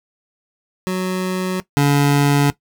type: tone pair in turn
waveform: 25% pulse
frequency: 185 / 142.85 Hz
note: F#3 / D3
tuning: 0 / -48 cents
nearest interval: major third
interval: 448 cents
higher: first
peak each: -15 / -8 dBFS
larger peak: second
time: 0.87-1.6 / 1.77-2.5 s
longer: neither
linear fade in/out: 0 ms
effects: noise-tail reverb RT60 0.1 s tail -17 dB re dry